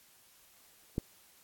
click, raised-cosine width 3 ms, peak -18 dBFS, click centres 0.981 s, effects white hiss -62 dBFS RMS until 1.43 s + AAC 64 kbps

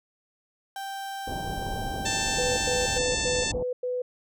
35% pulse tone, 784 Hz, G5, in tune, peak -31 dBFS, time 0.76-2.98 s, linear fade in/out 2 ms
pink low-pass noise, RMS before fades -34 dBFS, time 1.27-3.63 s, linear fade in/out 2 ms, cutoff 870 Hz, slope 48 dB/octave
harmonic tone, 887 Hz, A5, 14 cents sharp, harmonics 1 / 2 / 3 / 4 / 5 / 6 / 7 / 8 / 9, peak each -40 / -34 / -34 / -34 / -35 / -38 / -34 / -35 / -36 dBFS, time 2.05-3.52 s, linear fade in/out 10 ms
sine tone bursts, 498.4 Hz, B4, 16 cents sharp, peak -26 dBFS, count 6, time 2.38-4.02 s, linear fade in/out 5 ms, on 190 ms, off 100 ms
effects none

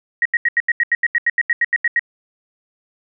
sine tone bursts, 1891 Hz, A#6, 24 cents sharp, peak -12 dBFS, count 16, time 0.22-1.994 s, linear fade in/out 2 ms, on 34 ms, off 82 ms, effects none

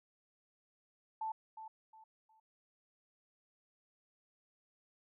sine tone with echo, 880 Hz, A5, in tune, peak -36 dBFS, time 1.21-1.32 s, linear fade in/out 5 ms, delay 360 ms, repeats 3, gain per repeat -10 dB, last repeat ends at 2.4 s, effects none

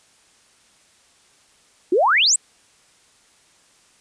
sine exponential sweep, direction up, 324 to 8500 Hz, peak -13 dBFS, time 1.92-2.36 s, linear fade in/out 5 ms, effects white hiss -56 dBFS RMS until 4 s + resampled to 22050 Hz

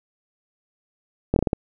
slowing click train, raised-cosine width 2 ms, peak -6 dBFS, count 6, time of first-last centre 1.34-1.531 s, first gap 22 ms, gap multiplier 1.28, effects none

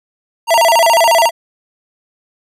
square tone with vibrato, 785 Hz, G5, 2 cents sharp, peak -8 dBFS, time 0.47-1.31 s, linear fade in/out 50 ms, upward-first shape square, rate 14 Hz, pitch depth 290 cents each way, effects resampled to 32000 Hz

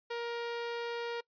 sawtooth tone, 470.7 Hz, A#4, 17 cents sharp, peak -31 dBFS, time 0.1-1.21 s, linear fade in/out 10 ms, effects noise-tail reverb RT60 0.1 s tail -24 dB re dry + resampled to 11025 Hz

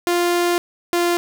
sawtooth tone pair in turn, 349.2 / 347.2 Hz, F4 / F4, 0 / -10 cents, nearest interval unison, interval 10 cents, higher first, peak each -12 dBFS, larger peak neither, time 0.07-0.58 / 0.93-1.17 s, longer first, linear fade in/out 0 ms, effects none

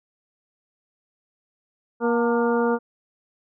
harmonic tone with a mistuned harmonic, 236.4 Hz, A#3, 24 cents sharp, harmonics 1 / 2 / 3 / 4 / 5 / 6, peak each -23 / -21 / -32 / -28 / -32 / -31 dBFS, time 2-2.79 s, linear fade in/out 50 ms, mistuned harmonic 4, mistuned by -59 cents, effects none

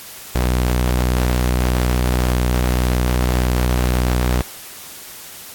sawtooth tone, 61.74 Hz, B1, in tune, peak -11 dBFS, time 0.35-4.42 s, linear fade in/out 5 ms, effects white hiss -36 dBFS RMS until 5.54 s + AAC 64 kbps

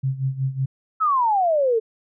sine tone with tremolo, 133.5 Hz, C3, 35 cents sharp, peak -18 dBFS, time 0.03-0.66 s, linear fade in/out 10 ms, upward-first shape sine, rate 5.4 Hz, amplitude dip 80%
sine exponential sweep, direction down, 1325 to 432.9 Hz, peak -16 dBFS, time 1-1.8 s, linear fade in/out 20 ms
effects none

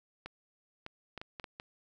clicks, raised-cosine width 0.3 ms, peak -26 dBFS, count 7, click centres 0.26 / 0.864 / 1.177 / 1.215 / 1.398 / 1.442 / 1.599 s, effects none

